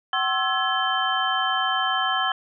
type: tone cluster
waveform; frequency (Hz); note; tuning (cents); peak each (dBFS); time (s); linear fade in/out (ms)
sine; 758 / 1069 / 1321 / 1695 / 3094; F#5 / C6 / E6 / G#6 / G7; +42 / +37 / +3 / +35 / -23; -27; 0.13-2.32; 2
effects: none